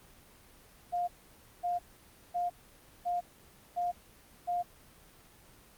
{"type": "tone bursts", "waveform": "sine", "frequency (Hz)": 706, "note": "F5", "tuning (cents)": 19, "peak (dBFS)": -29, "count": 6, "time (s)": [0.92, 4.63], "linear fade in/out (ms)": 20, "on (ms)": 160, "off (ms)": 550, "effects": ["pink hiss -58 dBFS RMS until 5.77 s", "Opus 24 kbps"]}